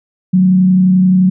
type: tone with frequency modulation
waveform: sine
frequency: 185 Hz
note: F#3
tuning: in tune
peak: -6 dBFS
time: 0.33-1.3 s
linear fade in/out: 10 ms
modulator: 31.5 Hz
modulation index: 0.28
effects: none